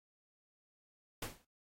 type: noise with exponential decay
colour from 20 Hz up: pink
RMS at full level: -38 dBFS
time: 1.22-1.45 s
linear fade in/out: 5 ms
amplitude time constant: 50 ms
effects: AAC 48 kbps